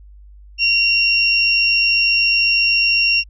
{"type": "tone pair together", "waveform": "sine", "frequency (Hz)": [2754, 5508], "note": ["F7", "F8"], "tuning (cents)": [-25, -25], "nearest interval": "octave", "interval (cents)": 1200, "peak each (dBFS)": [-14, -17], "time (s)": [0.58, 3.24], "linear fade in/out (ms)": 50, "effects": ["added 50 Hz sine -39 dBFS peak until 3.29 s"]}